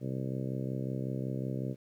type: harmonic tone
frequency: 65.41 Hz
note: C2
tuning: in tune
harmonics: 2 / 3 / 4 / 5 / 6 / 7 / 8 / 9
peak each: -35 / -39 / -41 / -43 / -45 / -46 / -47 / -48 dBFS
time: 0-1.76 s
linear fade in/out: 50 ms
effects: 11-bit